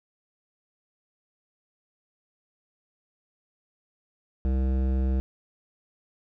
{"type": "tone with hard clipping", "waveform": "triangle", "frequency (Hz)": 65.3, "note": "C2", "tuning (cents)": -3, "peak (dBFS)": -24, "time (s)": [4.45, 5.2], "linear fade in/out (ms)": 0, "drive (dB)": 18, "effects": []}